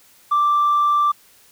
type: tone with tanh clipping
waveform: triangle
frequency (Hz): 1174.7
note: D6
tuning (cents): 0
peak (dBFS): -14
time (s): 0.31-1.12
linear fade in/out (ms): 10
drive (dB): 5
effects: white hiss -52 dBFS RMS until 1.51 s